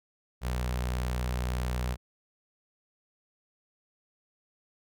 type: tone with notch filter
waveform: sawtooth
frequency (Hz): 61.74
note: B1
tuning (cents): 0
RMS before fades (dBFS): -31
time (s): 0.41-1.97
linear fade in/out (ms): 50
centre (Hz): 300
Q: 1.4
effects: none